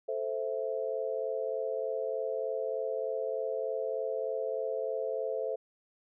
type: chord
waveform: sine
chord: A minor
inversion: none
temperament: equal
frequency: 440 / 523.3 / 659.3 Hz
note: A4 / C5 / E5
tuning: 0 / 0 / 0 cents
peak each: -35 / -34 / -37 dBFS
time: 0.08-5.56 s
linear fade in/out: 10 ms
effects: none